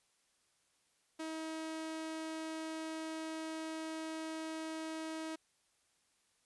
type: tone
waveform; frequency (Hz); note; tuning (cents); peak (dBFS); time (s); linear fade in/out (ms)
sawtooth; 318.8; D#4; +42; -36; 1.19-5.36; 10
effects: white hiss -75 dBFS RMS until 6.45 s + resampled to 24000 Hz